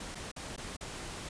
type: noise with dropouts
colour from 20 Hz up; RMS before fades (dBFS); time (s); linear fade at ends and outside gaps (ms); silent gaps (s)
pink; -42; 0-1.29; 5; 0.148-0.153 / 0.316-0.362 / 0.563-0.577 / 0.767-0.808
effects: resampled to 22050 Hz